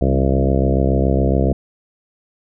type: harmonic tone with a mistuned harmonic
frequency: 67.1 Hz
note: C2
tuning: 44 cents sharp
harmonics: 1 / 2 / 3 / 4 / 5 / 6 / 7 / 8 / 9 / 10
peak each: -17 / -20 / -22 / -23 / -24 / -25 / -25 / -26 / -27 / -27 dBFS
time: 0.01-1.53 s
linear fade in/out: 5 ms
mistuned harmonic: 3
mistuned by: -32 cents
effects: none